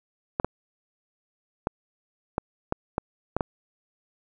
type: clicks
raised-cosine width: 1 ms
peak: -10 dBFS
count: 8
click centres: 0.399 / 0.446 / 1.671 / 2.381 / 2.724 / 2.981 / 3.366 / 3.408 s
effects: none